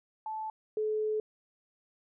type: tone pair in turn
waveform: sine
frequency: 872 / 430 Hz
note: A5 / A4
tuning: -16 / -40 cents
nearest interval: octave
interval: 1224 cents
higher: first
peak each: -34 / -28 dBFS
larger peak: second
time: 0.26-0.5 / 0.77-1.2 s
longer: second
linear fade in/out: 2 ms
effects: none